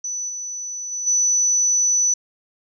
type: tone with level steps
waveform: sine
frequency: 5970 Hz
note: F#8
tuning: 15 cents sharp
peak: -24 / -27 / -24 / -15 dBFS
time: 0.04-2.14 s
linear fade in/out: 5 ms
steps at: 0.28 / 0.91 / 1.06 s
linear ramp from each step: 20 ms
effects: none